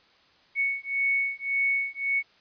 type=beating tone pair; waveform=sine; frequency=2217 / 2218.8 Hz; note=C#7 / C#7; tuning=0 / +1 cents; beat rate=1.8 Hz; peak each=-27 dBFS; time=0.55-2.23 s; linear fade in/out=50 ms; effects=white hiss -60 dBFS RMS until 2.4 s + resampled to 11025 Hz